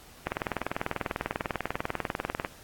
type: click train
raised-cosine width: 0.5 ms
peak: -13 dBFS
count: 45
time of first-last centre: 0.27-2.448 s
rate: 20.2 Hz
effects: pink hiss -52 dBFS RMS until 2.63 s + AAC 64 kbps